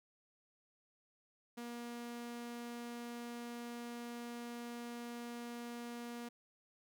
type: tone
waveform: sawtooth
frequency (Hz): 238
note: A#3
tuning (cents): +36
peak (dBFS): -40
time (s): 1.57-6.29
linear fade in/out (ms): 10
effects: none